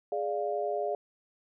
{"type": "chord", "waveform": "sine", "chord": "D diminished", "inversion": "second", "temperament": "equal", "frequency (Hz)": [415.3, 587.3, 698.5], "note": ["Ab4", "D5", "F5"], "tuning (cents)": [0, 0, 0], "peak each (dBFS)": -33, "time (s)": [0.12, 0.95], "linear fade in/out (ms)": 2, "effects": []}